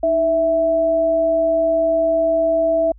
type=tone pair together; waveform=sine; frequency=309.8 / 657.9 Hz; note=D#4 / E5; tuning=-7 / -4 cents; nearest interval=octave + minor second; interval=1303 cents; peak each=-25 / -14 dBFS; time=0.03-2.92 s; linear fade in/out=5 ms; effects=added 52 Hz sine -40 dBFS peak until 2.98 s